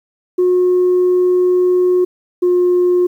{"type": "tone pair in turn", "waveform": "sine", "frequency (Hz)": [362.2, 357.6], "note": ["F#4", "F4"], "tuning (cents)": [-37, 41], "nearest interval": "unison", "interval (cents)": 22, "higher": "first", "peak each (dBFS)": -8, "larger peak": "neither", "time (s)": [[0.38, 2.05], [2.42, 3.07]], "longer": "first", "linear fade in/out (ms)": 10, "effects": ["tanh soft clip ceiling -7 dBFS", "8-bit"]}